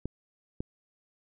clicks, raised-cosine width 3 ms, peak -20 dBFS, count 2, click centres 0.056 / 0.605 s, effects none

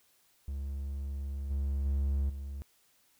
triangle tone with level steps, 69.3 Hz, C#2, in tune, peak -32 / -27 / -25 / -35 dBFS, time 0.48-2.62 s, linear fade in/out 0 ms, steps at 1.5 / 1.85 / 2.29 s, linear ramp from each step 10 ms, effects white hiss -68 dBFS RMS until 3.19 s

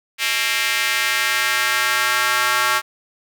square tone with high-pass filter sweep, 123.7 Hz, B2, 3 cents sharp, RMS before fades -19 dBFS, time 0.18-2.82 s, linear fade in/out 50 ms, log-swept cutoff 2300 to 1300 Hz, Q 1.9, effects none

